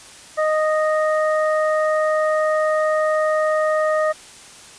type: harmonic tone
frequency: 620 Hz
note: D#5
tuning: 6 cents flat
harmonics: 1 / 2 / 3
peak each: -17 / -23 / -27 dBFS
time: 0.37-4.13 s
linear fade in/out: 20 ms
effects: white hiss -42 dBFS RMS until 4.78 s + resampled to 22050 Hz